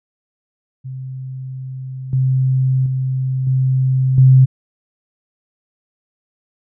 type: tone with level steps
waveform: sine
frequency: 130.81 Hz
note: C3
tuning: in tune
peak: -25 / -12 / -16 / -12 / -5 dBFS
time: 0.84-4.46 s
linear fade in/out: 20 ms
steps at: 2.13 / 2.86 / 3.47 / 4.18 s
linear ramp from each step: 2 ms
effects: none